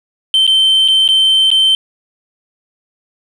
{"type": "tone with dropouts", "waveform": "sine", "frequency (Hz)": 3104, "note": "G7", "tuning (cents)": -18, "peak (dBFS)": -5, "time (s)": [0.34, 1.75], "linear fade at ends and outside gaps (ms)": 1, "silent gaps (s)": [[0.467, 0.476], [0.879, 0.884], [1.078, 1.088], [1.504, 1.514]], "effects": ["tanh soft clip ceiling -6 dBFS", "7-bit"]}